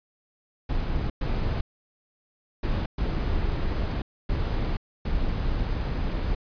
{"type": "noise bursts at uneven times", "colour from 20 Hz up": "brown", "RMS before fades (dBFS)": -26, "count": 6, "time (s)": [[0.69, 1.1], [1.21, 1.61], [2.63, 2.86], [2.98, 4.02], [4.29, 4.77], [5.05, 6.35]], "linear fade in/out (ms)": 5, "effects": ["resampled to 11025 Hz"]}